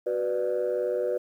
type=chord; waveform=sine; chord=B minor; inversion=second; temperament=just; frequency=370.4 / 493.9 / 592.7 Hz; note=F#4 / B4 / D5; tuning=+2 / 0 / +16 cents; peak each=-29 / -26 / -29 dBFS; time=0.06-1.18 s; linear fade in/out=10 ms; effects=tanh soft clip ceiling -19 dBFS + 10-bit